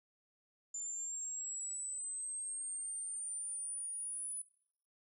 sine linear sweep, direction up, 7120 to 9956 Hz, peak -39 dBFS, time 0.74-4.42 s, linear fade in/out 5 ms, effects noise-tail reverb RT60 0.7 s tail -23 dB re dry

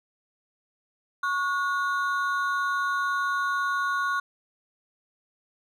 triangle ring-modulated tone, 1278 Hz, D#6, 46 cents sharp, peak -19 dBFS, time 1.23-4.2 s, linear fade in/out 5 ms, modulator 169 Hz, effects none

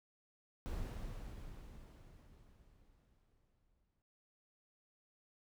brown noise with exponential decay, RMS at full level -41 dBFS, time 0.66-4.02 s, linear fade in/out 0 ms, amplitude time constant 730 ms, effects none

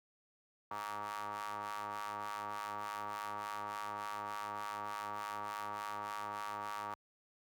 sawtooth ring-modulated tone, 103.83 Hz, G#2, in tune, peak -33 dBFS, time 0.71-6.94 s, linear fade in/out 0 ms, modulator 1040 Hz, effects high-pass 60 Hz 12 dB/octave

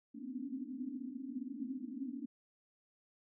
pink band-pass noise, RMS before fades -43 dBFS, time 0.14-2.26 s, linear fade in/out 10 ms, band 240 to 280 Hz, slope 96 dB/octave, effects none

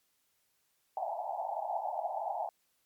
white band-pass noise, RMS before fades -36 dBFS, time 0.97-2.49 s, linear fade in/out 2 ms, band 630 to 880 Hz, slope 96 dB/octave, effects white hiss -75 dBFS RMS until 2.85 s + MP3 96 kbps

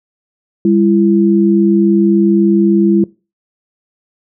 sine tone pair together, 200 / 336.4 Hz, G3 / E4, +35 / +35 cents, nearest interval major sixth, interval 900 cents, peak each -10 dBFS, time 0.65-3.04 s, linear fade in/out 2 ms, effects noise-tail reverb RT60 0.3 s tail -22 dB re dry

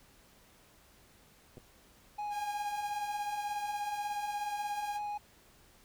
clicks, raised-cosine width 2 ms, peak -37 dBFS, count 2, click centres 1.572 / 1.58 s
triangle tone with vibrato, 830.6 Hz, G#5, in tune, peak -33 dBFS, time 2.18-5.18 s, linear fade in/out 10 ms, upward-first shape sine, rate 5.4 Hz, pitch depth 8 cents each way
sawtooth tone with tremolo, 814 Hz, G#5, 35 cents flat, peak -36 dBFS, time 2.3-5 s, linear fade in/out 50 ms, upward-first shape triangle, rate 11 Hz, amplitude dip 25%
effects pink hiss -62 dBFS RMS until 5.84 s

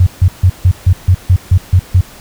sine tone bursts, 91.2 Hz, F#2, 24 cents flat, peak -3 dBFS, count 10, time 0-2.01 s, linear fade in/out 5 ms, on 66 ms, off 150 ms, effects pink hiss -36 dBFS RMS until 2.2 s

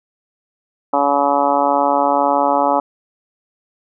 harmonic tone, 141.9 Hz, C#3, 41 cents sharp, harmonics 2 / 3 / 4 / 5 / 6 / 7 / 8 / 9, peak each -22 / -28 / -19 / -20 / -17 / -21 / -24 / -25 dBFS, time 0.93-2.8 s, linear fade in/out 5 ms, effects none

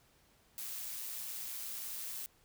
blue noise with amplitude modulation, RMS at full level -41 dBFS, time 0.58-2.26 s, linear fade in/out 0 ms, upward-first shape sine, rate 118 Hz, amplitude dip 30%, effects pink hiss -68 dBFS RMS until 2.44 s

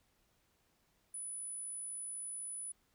sine tone, 9956 Hz, D#9, in tune, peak -39 dBFS, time 1.14-2.72 s, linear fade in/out 5 ms, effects tanh soft clip ceiling -39 dBFS + pink hiss -75 dBFS RMS until 2.94 s

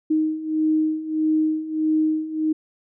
sine beating tone pair, 311.1 / 312.7 Hz, D#4 / D#4, 0 / +9 cents, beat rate 1.6 Hz, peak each -24 / -20 dBFS, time 0.1-2.53 s, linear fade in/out 10 ms, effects none

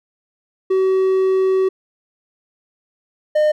triangle tone pair in turn, 379.1 / 608.1 Hz, F#4 / D#5, +42 / -40 cents, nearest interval minor sixth, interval 818 cents, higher second, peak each -11 / -10 dBFS, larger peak second, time 0.7-1.69 / 3.35-3.52 s, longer first, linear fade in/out 10 ms, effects none

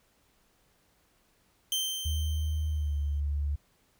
sawtooth tone with exponential decay, 3122 Hz, G7, 8 cents flat, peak -23 dBFS, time 1.72-3.2 s, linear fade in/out 1 ms, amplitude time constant 320 ms
sine tone with pitch glide, 77 to 72.26 Hz, D#2 to D2, -17 to -27 cents, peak -27 dBFS, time 2.05-3.56 s, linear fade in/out 10 ms, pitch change -110 cents, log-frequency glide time 2.69-2.96 s
effects pink hiss -68 dBFS RMS until 3.99 s

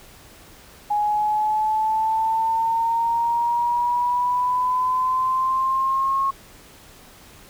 sine exponential sweep, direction up, 830.6 to 1090 Hz, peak -18 dBFS, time 0.9-6.31 s, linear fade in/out 10 ms, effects pink hiss -47 dBFS RMS until 7.49 s

